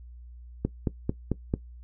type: click train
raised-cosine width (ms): 3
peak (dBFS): -12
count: 5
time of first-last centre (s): 0.65-1.539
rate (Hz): 4.5
effects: noise-tail reverb RT60 0.1 s tail -17 dB re dry + added 60 Hz sine -43 dBFS peak until 1.83 s